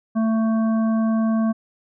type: harmonic tone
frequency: 222.6 Hz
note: A3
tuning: 20 cents sharp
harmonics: 1 / 3 / 5 / 7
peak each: -17 / -29 / -33 / -41 dBFS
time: 0.15-1.53 s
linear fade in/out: 20 ms
effects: none